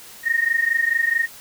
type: tone pair together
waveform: sine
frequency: 1840.1 / 1864.7 Hz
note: A#6 / A#6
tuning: -23 / 0 cents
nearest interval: unison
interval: 23 cents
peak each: -20 dBFS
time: 0.23-1.28 s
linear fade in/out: 50 ms
effects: white hiss -42 dBFS RMS until 1.4 s